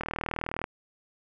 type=click train; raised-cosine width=0.5 ms; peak=-16 dBFS; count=26; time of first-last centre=0.01-0.641 s; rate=39.6 Hz; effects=none